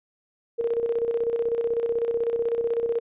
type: tone with tremolo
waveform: sine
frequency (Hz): 466.2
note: A#4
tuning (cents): 0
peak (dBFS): -20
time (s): 0.58-3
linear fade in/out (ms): 20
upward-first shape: square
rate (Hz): 16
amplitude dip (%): 55
effects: resampled to 8000 Hz